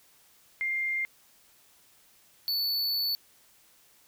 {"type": "tone pair in turn", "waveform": ["sine", "square"], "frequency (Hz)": [2108, 4467], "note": ["C7", "C#8"], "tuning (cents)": [12, 12], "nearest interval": "octave + minor second", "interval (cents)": 1300, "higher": "second", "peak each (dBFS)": -27, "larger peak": "neither", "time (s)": [[0.61, 1.05], [2.48, 3.15]], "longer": "second", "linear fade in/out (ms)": 0, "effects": ["white hiss -61 dBFS RMS until 4.07 s"]}